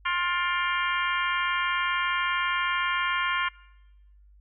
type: harmonic tone with a mistuned harmonic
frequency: 352.6 Hz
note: F4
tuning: 17 cents sharp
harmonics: 3 / 4 / 5 / 6 / 7 / 8 / 9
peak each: -28 / -30 / -32 / -34 / -35 / -36 / -37 dBFS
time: 0.05-3.49 s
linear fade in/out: 10 ms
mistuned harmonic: 7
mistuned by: -81 cents
effects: noise-tail reverb RT60 1.0 s tail -22 dB re dry + added 50 Hz sine -52 dBFS peak until 4.4 s